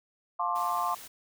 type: chord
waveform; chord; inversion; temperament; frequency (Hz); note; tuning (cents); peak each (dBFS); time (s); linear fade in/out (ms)
sine; D minor seventh; first; just; 704.8 / 881 / 1057.2 / 1174.7; F5 / A5 / C6 / D6; +16 / +2 / +18 / 0; -33 / -34 / -30 / -33; 0.39-0.95; 10
type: noise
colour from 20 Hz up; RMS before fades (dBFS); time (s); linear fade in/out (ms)
white; -46; 0.55-1.08; 10
effects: none